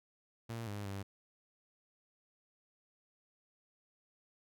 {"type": "tone with pitch steps", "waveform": "sawtooth", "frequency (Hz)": [115.3, 102.5, 98.5], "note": ["A#2", "G#2", "G2"], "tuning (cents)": [-19, -22, 9], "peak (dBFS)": -36, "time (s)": [0.49, 1.03], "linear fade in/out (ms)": 10, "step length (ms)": 180, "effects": []}